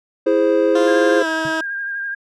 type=chord; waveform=triangle; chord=E augmented; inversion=none; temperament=equal; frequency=329.6 / 415.3 / 523.3 Hz; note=E4 / G#4 / B#4; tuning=0 / 0 / 0 cents; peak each=-16 / -16 / -14 dBFS; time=0.26-1.23 s; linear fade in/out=10 ms
type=tone with pitch glide; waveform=15% pulse; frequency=349.2 to 320.2 Hz; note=F4 to D#4; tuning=0 to +50 cents; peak=-14 dBFS; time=0.75-1.61 s; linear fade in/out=5 ms; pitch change=-150 cents; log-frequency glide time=1.18-1.27 s
type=tone with vibrato; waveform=sine; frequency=1608 Hz; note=G6; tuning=44 cents sharp; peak=-22 dBFS; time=0.87-2.15 s; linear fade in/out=10 ms; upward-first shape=sine; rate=12 Hz; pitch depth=25 cents each way
type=tone with exponential decay; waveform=sine; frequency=143.9 Hz; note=D3; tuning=35 cents flat; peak=-24 dBFS; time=1.45-1.55 s; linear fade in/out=2 ms; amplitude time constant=20 ms
effects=low-pass 7000 Hz 12 dB/octave